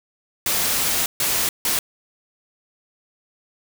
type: noise bursts at uneven times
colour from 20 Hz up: white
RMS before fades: -21 dBFS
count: 3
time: 0.46-1.06 / 1.2-1.49 / 1.65-1.79 s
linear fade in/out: 2 ms
effects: none